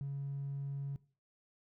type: tone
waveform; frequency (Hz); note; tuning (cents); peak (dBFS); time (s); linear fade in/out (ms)
triangle; 139.5; C#3; +11; -33; 0.01-0.96; 0
effects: noise-tail reverb RT60 0.4 s tail -22 dB re dry + tanh soft clip ceiling -34 dBFS